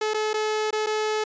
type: tone with dropouts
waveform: sawtooth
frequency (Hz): 430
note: A4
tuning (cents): -40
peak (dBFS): -19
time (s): 0.01-1.24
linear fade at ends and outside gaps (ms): 5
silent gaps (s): 0.137-0.143 / 0.333-0.34 / 0.708-0.727 / 0.863-0.868
effects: resampled to 16000 Hz